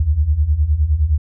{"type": "beating tone pair", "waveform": "sine", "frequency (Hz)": [69.3, 79], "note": ["C#2", "D#2"], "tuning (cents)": [0, 27], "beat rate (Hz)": 9.7, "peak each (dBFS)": [-18, -14], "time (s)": [0, 1.18], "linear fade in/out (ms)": 5, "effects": []}